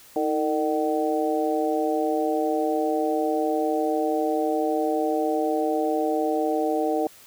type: harmonic tone with a mistuned harmonic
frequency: 152 Hz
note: D#3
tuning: 40 cents flat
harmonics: 2 / 3 / 4 / 5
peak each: -26 / -26 / -28 / -27 dBFS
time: 0.16-7.07 s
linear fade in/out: 2 ms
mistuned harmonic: 2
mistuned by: +69 cents
effects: white hiss -50 dBFS RMS until 7.26 s